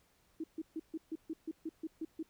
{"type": "tone bursts", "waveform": "sine", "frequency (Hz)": 320, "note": "D#4", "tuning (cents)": 49, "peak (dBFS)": -36, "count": 11, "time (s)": [0.4, 2.229], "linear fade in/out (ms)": 5, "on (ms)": 39, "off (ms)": 140, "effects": ["pink hiss -71 dBFS RMS until 2.29 s"]}